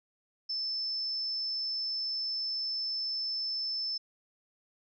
sine tone, 5274 Hz, E8, in tune, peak -31 dBFS, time 0.49-3.98 s, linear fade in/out 10 ms, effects none

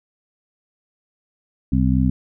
harmonic tone, 64.2 Hz, C2, 32 cents flat, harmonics 1 / 2 / 3 / 4, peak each -20 / -20 / -20 / -20 dBFS, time 1.72-2.1 s, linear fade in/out 5 ms, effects none

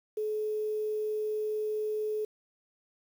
sine tone with quantisation, 427.8 Hz, A4, 49 cents flat, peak -29 dBFS, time 0.17-2.25 s, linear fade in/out 5 ms, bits 9, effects none

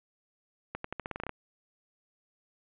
accelerating click train, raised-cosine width 0.5 ms, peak -20 dBFS, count 11, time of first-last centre 0.75-1.293 s, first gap 94 ms, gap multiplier 0.87, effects resampled to 8000 Hz + 9-bit

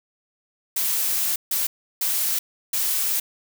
blue noise bursts at uneven times, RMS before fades -23 dBFS, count 4, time 0.76-1.36 / 1.51-1.67 / 2.01-2.39 / 2.73-3.2 s, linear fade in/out 5 ms, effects none

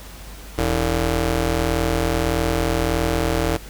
15% pulse ring-modulated tone, 123.47 Hz, B2, in tune, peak -9 dBFS, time 0.58-3.57 s, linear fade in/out 5 ms, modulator 206 Hz, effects added 50 Hz sine -37 dBFS peak until 3.69 s + pink hiss -41 dBFS RMS until 3.69 s

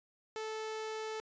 sawtooth tone, 437.4 Hz, A4, 10 cents flat, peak -34 dBFS, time 0.36-1.2 s, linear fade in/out 0 ms, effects resampled to 16000 Hz

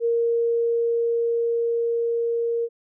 sine tone with level ramp, 466.2 Hz, A#4, in tune, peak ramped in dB -18 to -21 dBFS, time 0-2.69 s, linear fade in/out 50 ms, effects none

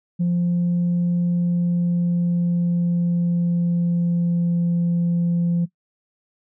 sine tone with pitch glide, 174.61 to 172.01 Hz, F3 to F3, 0 to -26 cents, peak -15 dBFS, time 0.19-5.66 s, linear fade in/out 20 ms, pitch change -26 cents, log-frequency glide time 1.19-4.6 s, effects noise-tail reverb RT60 0.1 s tail -19 dB re dry + tanh soft clip ceiling -15 dBFS

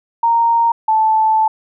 sine tone pair in turn, 928 / 875.9 Hz, A#5 / A5, -8 / -8 cents, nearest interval minor second, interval 100 cents, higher first, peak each -10 dBFS, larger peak neither, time 0.23-0.72 / 0.88-1.48 s, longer second, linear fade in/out 5 ms, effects none

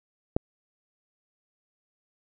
click, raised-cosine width 2 ms, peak -9 dBFS, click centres 0.365 s, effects none

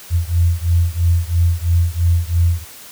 sine beating tone pair, 84.2 / 87.2 Hz, E2 / F2, +37 / -2 cents, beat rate 3 Hz, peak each -15 / -16 dBFS, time 0.1-2.65 s, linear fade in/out 50 ms, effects white hiss -38 dBFS RMS until 2.91 s

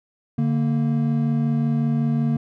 triangle tone pair together, 145.39 / 230.8 Hz, D3 / A#3, -17 / -17 cents, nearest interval minor sixth, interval 800 cents, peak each -19 dBFS, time 0.38-2.37 s, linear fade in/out 5 ms, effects none

